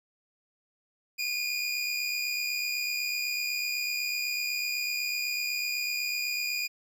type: tone pair together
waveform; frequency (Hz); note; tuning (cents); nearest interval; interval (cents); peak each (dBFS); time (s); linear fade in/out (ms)
25% pulse; 2430 / 2498; D#7 / D#7; -42 / +6; unison; 48; -26 / -32; 1.18-6.68; 20
effects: none